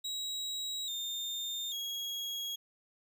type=tone with pitch steps; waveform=35% pulse; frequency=3846 / 3630 / 3307 Hz; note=B7 / A#7 / G#7; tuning=-47 / -47 / -8 cents; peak=-34 dBFS; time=0.04-2.56 s; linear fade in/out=10 ms; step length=840 ms; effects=none